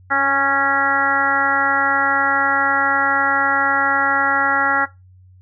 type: harmonic tone with a mistuned harmonic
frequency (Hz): 276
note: C#4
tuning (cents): -7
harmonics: 1 / 2 / 3 / 4 / 5 / 6 / 7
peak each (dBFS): -29 / -28 / -21 / -26 / -17 / -21 / -23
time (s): 0.1-4.86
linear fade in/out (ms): 20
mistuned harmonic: 1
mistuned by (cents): +18
effects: noise-tail reverb RT60 0.2 s tail -17 dB re dry + added 92 Hz sine -44 dBFS peak until 5.41 s